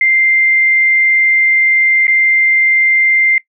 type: tone with dropouts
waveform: sine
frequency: 2093 Hz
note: C7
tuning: in tune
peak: -8 dBFS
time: 0.01-3.38 s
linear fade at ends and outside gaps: 2 ms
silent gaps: 2.069-2.079 s
effects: noise-tail reverb RT60 0.1 s tail -18 dB re dry